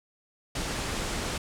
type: low-pass noise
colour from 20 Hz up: pink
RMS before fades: -32 dBFS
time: 0.55-1.38 s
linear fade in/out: 5 ms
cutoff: 9400 Hz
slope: 24 dB/octave
effects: none